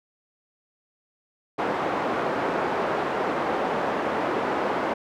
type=band-pass noise; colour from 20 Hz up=pink; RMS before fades=-26 dBFS; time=1.58-4.94 s; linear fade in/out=10 ms; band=360 to 1200 Hz; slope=12 dB/octave; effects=none